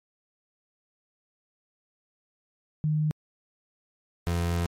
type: tone pair in turn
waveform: sine / 30% pulse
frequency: 153.1 / 85.73 Hz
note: D#3 / F2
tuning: -28 / -32 cents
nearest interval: minor seventh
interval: 1004 cents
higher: first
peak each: -22 dBFS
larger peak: neither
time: 2.84-3.11 / 4.27-4.66 s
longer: second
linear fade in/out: 0 ms
effects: MP3 64 kbps